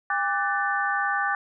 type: tone cluster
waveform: sine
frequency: 804 / 1172 / 1507 / 1769 Hz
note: G5 / D6 / F#6 / A6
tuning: +44 / -4 / +31 / +9 cents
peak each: -28 dBFS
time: 0.1-1.35 s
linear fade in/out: 2 ms
effects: none